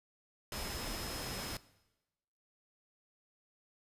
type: tone in noise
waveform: sine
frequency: 5140 Hz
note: E8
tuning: 45 cents flat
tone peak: -47 dBFS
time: 0.52-1.57 s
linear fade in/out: 2 ms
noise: pink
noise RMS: -41 dBFS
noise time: 0.52-1.57 s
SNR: -9 dB
effects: noise-tail reverb RT60 1.0 s tail -19 dB re dry + resampled to 32000 Hz